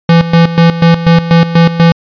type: tone with tremolo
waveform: square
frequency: 167.6 Hz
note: E3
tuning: 29 cents sharp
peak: -3 dBFS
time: 0.09-1.92 s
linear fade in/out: 2 ms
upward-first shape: square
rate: 4.1 Hz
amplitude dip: 75%
effects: resampled to 11025 Hz